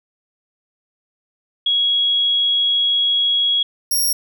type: tone pair in turn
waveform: sine / 10% pulse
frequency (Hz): 3322 / 5587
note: G#7 / F8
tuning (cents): 0 / 0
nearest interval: major sixth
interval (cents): 900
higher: second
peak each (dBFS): -14 / -10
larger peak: second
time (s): 1.66-3.63 / 3.91-4.13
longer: first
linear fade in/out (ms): 5
effects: none